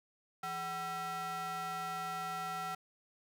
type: ring-modulated tone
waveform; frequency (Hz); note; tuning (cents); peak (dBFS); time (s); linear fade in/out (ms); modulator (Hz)
square; 294; D4; +2; -35; 0.43-2.75; 5; 1050
effects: 12-bit